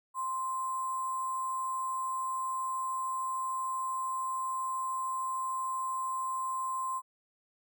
sine tone with sample-and-hold, 1046.5 Hz, C6, in tune, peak -31 dBFS, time 0.14-7.02 s, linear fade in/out 50 ms, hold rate 8820 Hz, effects none

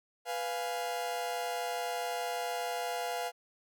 40% pulse chord, F diminished, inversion second, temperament equal, 493.9 / 698.5 / 830.6 Hz, Cb5 / F5 / Ab5, 0 / 0 / 0 cents, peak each -38 / -35 / -39 dBFS, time 0.25-3.32 s, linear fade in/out 50 ms, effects none

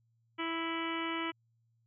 harmonic tone, 329.6 Hz, E4, in tune, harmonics 1 / 2 / 3 / 4 / 5 / 6 / 7 / 8 / 9 / 10, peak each -37 / -48 / -41 / -41 / -49 / -43 / -42 / -52 / -43 / -55 dBFS, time 0.38-1.32 s, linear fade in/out 20 ms, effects added 115 Hz sine -70 dBFS peak until 1.86 s

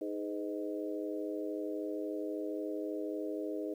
harmonic tone with a mistuned harmonic, 103.83 Hz, G#2, in tune, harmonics 3 / 4 / 5 / 6, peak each -38 / -40 / -42 / -44 dBFS, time 0.01-3.74 s, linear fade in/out 5 ms, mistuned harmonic 5, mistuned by -37 cents, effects 11-bit

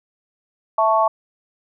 sine chord, A major, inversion second, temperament equal, 659.3 / 880 / 1108.7 Hz, E5 / A5 / C#6, 0 / 0 / 0 cents, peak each -18 dBFS, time 0.78-1.08 s, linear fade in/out 5 ms, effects none

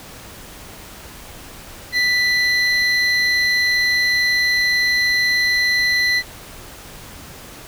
triangle tone pair together, 1975.5 / 4100 Hz, B6 / C8, 0 / -36 cents, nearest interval octave + minor second, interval 1264 cents, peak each -14 / -20 dBFS, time 1.92-6.23 s, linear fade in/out 50 ms, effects pink hiss -38 dBFS RMS until 7.67 s

